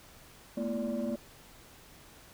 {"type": "tone cluster", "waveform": "sine", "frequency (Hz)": [218.9, 240.2, 336.9, 581], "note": ["A3", "B3", "E4", "D5"], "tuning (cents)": [-9, -48, 38, -19], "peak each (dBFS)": [-34, -33, -39, -35], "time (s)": [0.57, 1.16], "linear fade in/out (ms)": 5, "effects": ["tanh soft clip ceiling -26 dBFS", "pink hiss -55 dBFS RMS until 2.33 s"]}